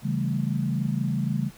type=chord; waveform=sine; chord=A dominant seventh; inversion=first; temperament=equal; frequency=138.59 / 164.81 / 196 / 220 Hz; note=C#3 / E3 / G3 / A3; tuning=0 / 0 / 0 / 0 cents; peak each=-27 / -30 / -29 / -30 dBFS; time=0.02-1.51 s; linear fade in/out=50 ms; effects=pink hiss -51 dBFS RMS until 1.57 s